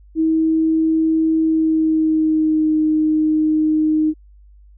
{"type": "tone with pitch glide", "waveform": "sine", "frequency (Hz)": [320.1, 310.1], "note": ["D#4", "D#4"], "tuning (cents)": [49, -6], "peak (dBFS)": -13, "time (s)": [0.15, 4.14], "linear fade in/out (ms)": 50, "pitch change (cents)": -55, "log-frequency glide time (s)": [1.41, 2.77], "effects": ["added 50 Hz sine -43 dBFS peak until 4.77 s"]}